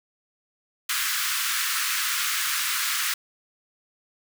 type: high-pass noise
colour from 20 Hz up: pink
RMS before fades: -26 dBFS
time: 0.89-3.14 s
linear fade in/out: 5 ms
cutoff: 1200 Hz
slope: 48 dB/octave
effects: none